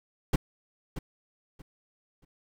brown noise with echo, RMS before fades -23 dBFS, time 0.33-0.36 s, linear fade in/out 5 ms, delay 630 ms, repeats 3, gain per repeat -12 dB, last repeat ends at 2.25 s, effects none

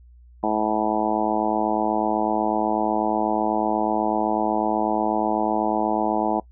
harmonic tone, 108.1 Hz, A2, 30 cents flat, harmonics 2 / 3 / 4 / 5 / 6 / 7 / 8 / 9, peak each -28 / -26 / -31 / -31 / -27 / -26 / -27 / -31 dBFS, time 0.43-6.4 s, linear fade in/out 5 ms, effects noise-tail reverb RT60 0.1 s tail -22 dB re dry + added 60 Hz sine -46 dBFS peak until 6.51 s

